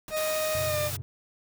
pink noise with exponential decay, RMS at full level -39 dBFS, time 0.08-0.29 s, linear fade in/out 1 ms, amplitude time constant 45 ms
40% pulse tone with pitch glide, 622.3 to 599.7 Hz, D#5 to D5, 0 to +36 cents, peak -26 dBFS, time 0.1-0.91 s, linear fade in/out 50 ms, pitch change -64 cents, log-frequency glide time 0.66-0.78 s
white noise, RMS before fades -35 dBFS, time 0.16-0.97 s, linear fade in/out 10 ms
triangle chord, F# suspended fourth, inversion none, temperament just, 92.5 / 123.33 / 138.75 Hz, F#2 / B2 / C#3, 0 / -2 / +2 cents, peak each -34 / -37 / -39 dBFS, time 0.55-1.02 s, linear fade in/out 0 ms
effects none

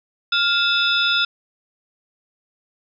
sine tone cluster, 1400 / 2628 / 3524 / 3807 / 5110 Hz, F6 / E7 / A7 / A#7 / D#8, +4 / -6 / +2 / +36 / +45 cents, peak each -20 / -25 / -20 / -26 / -26 dBFS, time 0.32-1.25 s, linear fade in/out 5 ms, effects none

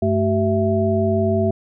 sine tone cluster, 97.4 / 217.4 / 381.1 / 663 Hz, G2 / A3 / G4 / E5, -11 / -21 / -49 / +10 cents, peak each -21 dBFS, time 0.02-1.51 s, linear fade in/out 5 ms, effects none

